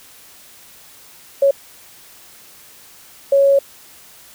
sine tone bursts at uneven times, 554.4 Hz, C#5, in tune, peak -9 dBFS, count 2, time 1.42-1.51 / 3.32-3.59 s, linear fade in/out 5 ms, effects white hiss -44 dBFS RMS until 4.34 s

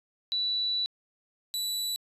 sine / sawtooth tone pair in turn, 3951 / 3951 Hz, B7 / B7, 0 / 0 cents, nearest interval unison, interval 0 cents, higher neither, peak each -26 dBFS, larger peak neither, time 0.32-0.86 / 1.54-1.96 s, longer first, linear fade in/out 0 ms, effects resampled to 32000 Hz

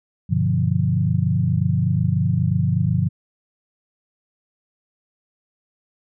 sine chord, G dominant seventh, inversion none, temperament equal, 98 / 123.47 / 146.83 / 174.61 Hz, G2 / B2 / D3 / F3, 0 / 0 / 0 / 0 cents, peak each -22 dBFS, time 0.29-3.09 s, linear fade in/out 20 ms, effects none

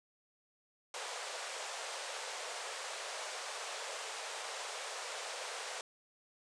pink band-pass noise, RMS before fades -43 dBFS, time 0.94-5.81 s, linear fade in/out 2 ms, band 460 to 9100 Hz, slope 48 dB/octave, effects none

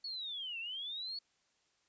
sine linear two-way sweep, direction down then up, 4445 to 2637 to 4445 Hz, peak -39 dBFS, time 0.04-1.19 s, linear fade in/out 5 ms, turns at 0.59 s, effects white hiss -75 dBFS RMS until 1.88 s + resampled to 16000 Hz

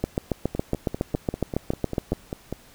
two click trains, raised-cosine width 2 ms, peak -9 / -15 dBFS, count 16 / 11, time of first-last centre 0.04-2.12 / 0.55-2.526 s, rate 7.21 / 5.06 Hz, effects pink hiss -52 dBFS RMS until 2.74 s

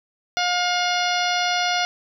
harmonic tone with a mistuned harmonic, 713 Hz, F5, 36 cents sharp, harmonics 1 / 2 / 3 / 4 / 5 / 6 / 7 / 8, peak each -23 / -26 / -28 / -29 / -30 / -31 / -31 / -32 dBFS, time 0.37-1.85 s, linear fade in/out 0 ms, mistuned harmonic 5, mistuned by -41 cents, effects 9-bit

